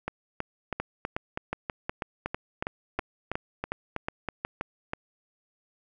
two click trains, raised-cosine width 0.5 ms, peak -15 / -14 dBFS, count 16 / 11, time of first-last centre 0.08-4.934 / 0.8-4.45 s, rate 3.09 / 2.74 Hz, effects none

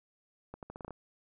accelerating click train, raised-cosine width 1 ms, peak -29 dBFS, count 8, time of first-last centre 0.54-0.907 s, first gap 88 ms, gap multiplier 0.82, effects none

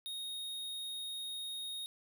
square tone, 3729 Hz, A#7, in tune, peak -40 dBFS, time 0.06-1.86 s, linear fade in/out 0 ms, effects none

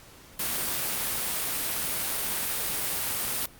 white noise, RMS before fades -29 dBFS, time 0.39-3.46 s, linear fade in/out 5 ms, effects pink hiss -51 dBFS RMS until 3.59 s + Opus 48 kbps

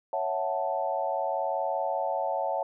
sine chord, F# minor seventh, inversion second, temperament equal, 554.4 / 659.3 / 740 / 880 Hz, C#5 / E5 / F#5 / A5, 0 / 0 / 0 / 0 cents, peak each -32 dBFS, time 0.13-2.63 s, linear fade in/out 2 ms, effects none

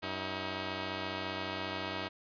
5% pulse tone pair together, 94.69 / 318.5 Hz, F#2 / D#4, +41 / +41 cents, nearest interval octave + major sixth, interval 2100 cents, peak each -28 / -26 dBFS, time 0.02-2.09 s, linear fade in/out 20 ms, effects resampled to 11025 Hz

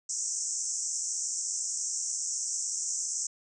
white band-pass noise, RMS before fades -33 dBFS, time 0.09-3.27 s, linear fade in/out 5 ms, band 5600 to 8100 Hz, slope 96 dB/octave, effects none

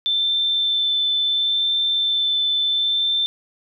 sine tone with vibrato, 3542 Hz, A7, 11 cents sharp, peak -17 dBFS, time 0.06-3.26 s, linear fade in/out 0 ms, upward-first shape sine, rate 0.72 Hz, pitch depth 9 cents each way, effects none

